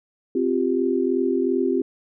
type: chord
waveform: sine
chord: C suspended fourth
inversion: none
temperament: equal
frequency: 261.6 / 349.2 / 392 Hz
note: C4 / F4 / G4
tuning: 0 / 0 / 0 cents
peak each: -23 dBFS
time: 0.35-1.82 s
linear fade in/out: 5 ms
effects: none